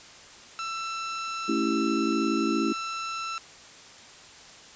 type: tone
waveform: sawtooth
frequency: 1334 Hz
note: E6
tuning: 20 cents sharp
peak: -27 dBFS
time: 0.59-3.38 s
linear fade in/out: 0 ms
type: chord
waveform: sine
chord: A dominant seventh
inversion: none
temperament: equal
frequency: 220 / 277.2 / 329.6 / 392 Hz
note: A3 / C#4 / E4 / G4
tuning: 0 / 0 / 0 / 0 cents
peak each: -29 / -29 / -27 / -33 dBFS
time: 1.48-2.73 s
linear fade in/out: 10 ms
effects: white hiss -48 dBFS RMS until 4.75 s + resampled to 16000 Hz